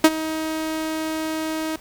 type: tone with ADSR envelope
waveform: sawtooth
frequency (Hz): 316.1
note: D#4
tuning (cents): +27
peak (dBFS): -3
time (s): 0.04-1.76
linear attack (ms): 4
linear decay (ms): 48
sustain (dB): -17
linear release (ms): 3
effects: pink hiss -47 dBFS RMS until 1.8 s